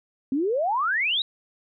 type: exponential sweep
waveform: sine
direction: up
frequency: 254.8 to 3951 Hz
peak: -21 dBFS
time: 0.32-1.22 s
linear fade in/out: 2 ms
effects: none